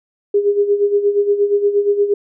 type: tone with tremolo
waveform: sine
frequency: 407.2 Hz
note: G#4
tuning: 34 cents flat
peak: -9 dBFS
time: 0.34-2.14 s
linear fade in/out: 5 ms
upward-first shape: sine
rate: 8.5 Hz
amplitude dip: 70%
effects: none